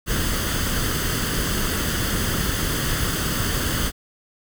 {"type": "noise with comb filter", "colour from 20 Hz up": "pink", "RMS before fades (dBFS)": -23, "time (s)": [0.06, 3.92], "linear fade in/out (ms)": 50, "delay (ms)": 0.63, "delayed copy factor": 0.6, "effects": []}